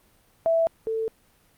sine tone pair in turn, 659.3 / 445.5 Hz, E5 / A4, 0 / +22 cents, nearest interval perfect fifth, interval 678 cents, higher first, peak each -18 / -24 dBFS, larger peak first, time 0.46-0.67 / 0.87-1.08 s, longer neither, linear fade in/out 0 ms, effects pink hiss -61 dBFS RMS until 1.57 s + Opus 32 kbps

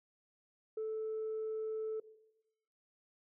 sine tone, 437.9 Hz, A4, 8 cents flat, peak -34 dBFS, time 0.77-2 s, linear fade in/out 5 ms, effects noise-tail reverb RT60 0.9 s tail -17 dB re dry + tanh soft clip ceiling -33 dBFS

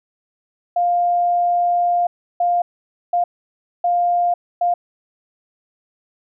sine tone bursts at uneven times, 702 Hz, F5, 9 cents sharp, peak -14 dBFS, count 5, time 0.76-2.07 / 2.4-2.62 / 3.13-3.24 / 3.84-4.34 / 4.61-4.74 s, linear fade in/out 5 ms, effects none

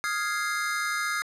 square chord, F minor seventh, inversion third, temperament equal, 1244.5 / 1396.9 / 1661.2 / 2093 Hz, Eb6 / F6 / Ab6 / C7, 0 / 0 / 0 / 0 cents, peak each -33 dBFS, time 0.04-1.22 s, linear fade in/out 0 ms, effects low-pass 12000 Hz 12 dB/octave + 10-bit

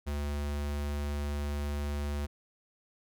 square tone, 72.6 Hz, D2, 19 cents flat, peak -32 dBFS, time 0.06-2.27 s, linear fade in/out 20 ms, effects none

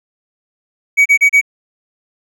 triangle tone bursts, 2261 Hz, C#7, 34 cents sharp, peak -4 dBFS, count 4, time 0.97-1.414 s, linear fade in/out 20 ms, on 87 ms, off 32 ms, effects none

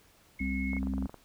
sine tone, 2180 Hz, C#7, 29 cents flat, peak -37 dBFS, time 0.39-0.79 s, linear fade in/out 5 ms
harmonic tone, 66 Hz, C2, 16 cents sharp, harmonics 1 / 3 / 4, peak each -34 / -34 / -34 dBFS, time 0.4-1.07 s, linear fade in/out 10 ms
clicks, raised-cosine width 1 ms, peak -30 dBFS, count 10, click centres 0.733 / 0.767 / 0.83 / 0.871 / 0.937 / 0.981 / 1.025 / 1.057 / 1.095 / 1.143 s
effects pink hiss -62 dBFS RMS until 1.24 s

